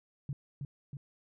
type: tone with echo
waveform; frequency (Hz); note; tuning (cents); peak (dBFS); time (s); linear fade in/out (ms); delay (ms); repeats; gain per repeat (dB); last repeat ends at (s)
sine; 140; C#3; +18; -33; 0.29-0.33; 2; 320; 2; -3; 0.97
effects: none